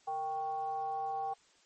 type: tone with frequency modulation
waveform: sine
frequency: 784 Hz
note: G5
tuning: in tune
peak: -33 dBFS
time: 0.07-1.34 s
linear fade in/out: 10 ms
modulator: 323 Hz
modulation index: 0.47
effects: white hiss -66 dBFS RMS until 1.65 s + MP3 32 kbps